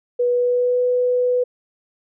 sine tone with pitch glide, 488.1 to 495.8 Hz, B4 to B4, -20 to +7 cents, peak -15 dBFS, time 0.19-1.44 s, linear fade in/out 10 ms, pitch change +27 cents, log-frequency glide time 0.29-0.82 s, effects none

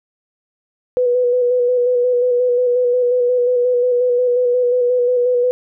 sine tone with vibrato, 493.2 Hz, B4, 2 cents flat, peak -12 dBFS, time 0.97-5.51 s, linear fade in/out 0 ms, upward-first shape square, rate 5.6 Hz, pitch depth 23 cents each way, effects none

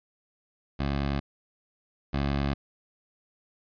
15% pulse tone pair in turn, 70 / 70 Hz, C#2 / C#2, +18 / +18 cents, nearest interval unison, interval 0 cents, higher neither, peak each -20 / -19 dBFS, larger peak second, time 0.79-1.2 / 2.13-2.54 s, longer neither, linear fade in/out 10 ms, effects resampled to 11025 Hz

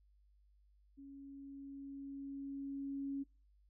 sine tone with level ramp, 276.6 Hz, C#4, 4 cents flat, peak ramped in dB -51 to -37 dBFS, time 0.97-3.24 s, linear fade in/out 20 ms, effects noise-tail reverb RT60 0.3 s tail -23 dB re dry + added 50 Hz sine -66 dBFS peak until 3.69 s

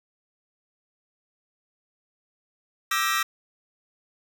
sawtooth chord, E half-diminished seventh, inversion third, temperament just, 1186.7 / 1318.5 / 1582.2 / 1898.7 Hz, D6 / E6 / G6 / Bb6, +18 / 0 / +16 / +31 cents, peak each -24 / -23 / -28 / -24 dBFS, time 2.91-3.23 s, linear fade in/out 5 ms, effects none

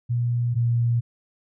sine tone pair in turn, 120 / 118.35 Hz, B2 / A#2, -49 / +27 cents, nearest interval unison, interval 24 cents, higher first, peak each -20 / -18 dBFS, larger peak second, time 0.09-0.55 / 0.55-1.01 s, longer neither, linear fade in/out 20 ms, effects none

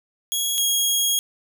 15% pulse tone pair in turn, 3322 / 3290 Hz, G#7 / G#7, 0 / -17 cents, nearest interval unison, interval 17 cents, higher first, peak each -14 / -11 dBFS, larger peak second, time 0.32-0.58 / 0.58-1.19 s, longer second, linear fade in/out 0 ms, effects none

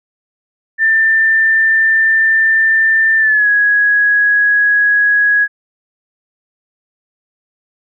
sine tone with pitch glide, 1786 to 1666.4 Hz, A6 to G#6, +25 to +5 cents, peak -8 dBFS, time 0.78-5.48 s, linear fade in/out 50 ms, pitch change -120 cents, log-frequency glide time 3.18-3.48 s, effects none

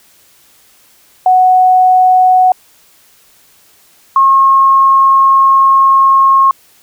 sine tone pair in turn, 740 / 1081 Hz, F#5 / C#6, 0 / -44 cents, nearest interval perfect fifth, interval 656 cents, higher second, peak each -4 dBFS, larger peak neither, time 1.26-2.52 / 4.16-6.51 s, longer second, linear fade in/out 2 ms, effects white hiss -47 dBFS RMS until 6.82 s

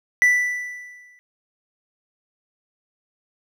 triangle tone with exponential decay, 1975.5 Hz, B6, in tune, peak -9 dBFS, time 0.22-1.19 s, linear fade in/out 0 ms, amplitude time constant 210 ms, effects none

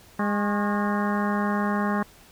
harmonic tone with a mistuned harmonic, 205 Hz, G#3, 22 cents flat, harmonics 1 / 2 / 3 / 4 / 5 / 6 / 7 / 8 / 9, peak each -24 / -33 / -34 / -32 / -31 / -36 / -37 / -36 / -37 dBFS, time 0.19-2.03 s, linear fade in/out 5 ms, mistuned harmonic 5, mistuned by +87 cents, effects pink hiss -52 dBFS RMS until 2.31 s

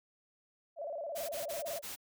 sine tone with vibrato, 622.3 Hz, D#5, in tune, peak -37 dBFS, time 0.76-1.82 s, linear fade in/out 50 ms, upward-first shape square, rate 18 Hz, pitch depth 130 cents each way
white noise bursts, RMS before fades -43 dBFS, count 5, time 1.15-1.962 s, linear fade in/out 20 ms, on 140 ms, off 28 ms
effects none

